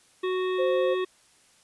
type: harmonic tone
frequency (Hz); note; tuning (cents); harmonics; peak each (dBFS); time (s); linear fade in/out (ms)
370; F#4; 0; 1 / 3 / 5 / 7 / 9 / 10; -25 / -35 / -39 / -42 / -44 / -45; 0.23-1.05; 10
type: tone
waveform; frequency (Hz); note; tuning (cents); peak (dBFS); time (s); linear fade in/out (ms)
sine; 523.3; C5; 0; -23; 0.58-0.95; 20
effects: white hiss -60 dBFS RMS until 1.63 s + resampled to 24000 Hz